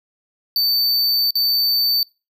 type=tone with dropouts; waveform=square; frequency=4561 Hz; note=C#8; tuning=49 cents sharp; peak=-16 dBFS; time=0.56-2.03 s; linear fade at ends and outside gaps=1 ms; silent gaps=1.307-1.354 s; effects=noise-tail reverb RT60 0.3 s tail -25 dB re dry